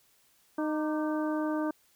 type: harmonic tone with a mistuned harmonic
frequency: 307.8 Hz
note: D#4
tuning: 19 cents flat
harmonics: 1 / 2 / 3 / 4 / 5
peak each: -29 / -35 / -39 / -41 / -43 dBFS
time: 0.58-1.71 s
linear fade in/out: 5 ms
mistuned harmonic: 4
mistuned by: -64 cents
effects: white hiss -66 dBFS RMS until 1.95 s